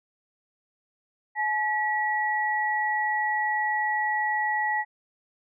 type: tone pair together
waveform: sine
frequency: 853.4 / 1932 Hz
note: G#5 / B6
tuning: +47 / -39 cents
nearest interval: octave + major second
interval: 1414 cents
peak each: -26 dBFS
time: 1.35-4.85 s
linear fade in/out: 50 ms
effects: none